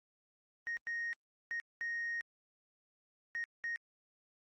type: tone bursts at uneven times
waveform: sine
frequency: 1864.7 Hz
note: A#6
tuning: in tune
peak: -34 dBFS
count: 6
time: 0.67-0.77 / 0.87-1.13 / 1.51-1.6 / 1.81-2.21 / 3.35-3.44 / 3.64-3.76 s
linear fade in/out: 0 ms
effects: tanh soft clip ceiling -33 dBFS + Opus 32 kbps